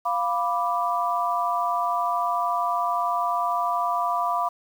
sine chord, B diminished, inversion second, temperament equal, 698.5 / 987.8 / 1174.7 Hz, F5 / B5 / D6, 0 / 0 / 0 cents, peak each -26 dBFS, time 0.05-4.49 s, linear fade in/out 10 ms, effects 8-bit

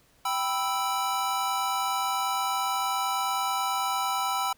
square chord, E minor, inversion first, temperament equal with one note detuned, 781.3 / 987.8 / 1318.5 Hz, G5 / B5 / E6, -6 / 0 / 0 cents, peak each -31 dBFS, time 0.25-4.53 s, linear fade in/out 5 ms, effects pink hiss -62 dBFS RMS until 4.57 s

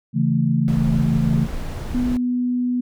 sine chord, A major, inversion first, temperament equal with one note detuned, 138.59 / 164.81 / 222.4 Hz, C#3 / E3 / A3, 0 / 0 / +19 cents, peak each -20 dBFS, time 0.13-1.48 s, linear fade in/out 50 ms
brown noise, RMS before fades -27 dBFS, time 0.68-2.17 s, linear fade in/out 0 ms
sine tone, 247.2 Hz, B3, 2 cents sharp, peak -18 dBFS, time 1.94-2.81 s, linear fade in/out 10 ms
effects none

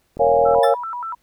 click train, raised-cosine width 2 ms, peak -20 dBFS, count 18, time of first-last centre 0.17-0.586 s, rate 40.9 Hz
sine chord, Bb minor seventh, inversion none, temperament equal with one note detuned, 466.2 / 554.4 / 698.5 / 823.9 Hz, Bb4 / Db5 / F5 / Ab5, 0 / 0 / 0 / -14 cents, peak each -18 / -16 / -18 / -20 dBFS, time 0.19-0.75 s, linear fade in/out 20 ms
sine tone with vibrato, 1139 Hz, C#6, 47 cents sharp, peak -25 dBFS, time 0.45-1.15 s, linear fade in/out 10 ms, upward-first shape square, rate 5.2 Hz, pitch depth 270 cents each way
25% pulse tone with exponential decay, 1760 Hz, A6, in tune, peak -19 dBFS, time 0.63-0.78 s, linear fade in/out 5 ms, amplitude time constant 31 ms
effects pink hiss -64 dBFS RMS until 1.22 s

